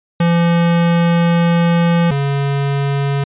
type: tone pair in turn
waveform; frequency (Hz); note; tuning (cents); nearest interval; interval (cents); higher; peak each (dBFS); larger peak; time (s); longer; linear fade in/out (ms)
square; 170.2 / 140.06; F3 / C#3; -44 / +18; minor third; 338; first; -11 / -15; first; 0.2-2.11 / 2.11-3.24; first; 5
effects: resampled to 8000 Hz